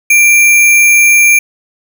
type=tone with sample-and-hold; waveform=sine; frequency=2363 Hz; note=D7; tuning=10 cents sharp; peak=-3 dBFS; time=0.1-1.39 s; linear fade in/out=5 ms; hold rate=8820 Hz; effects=none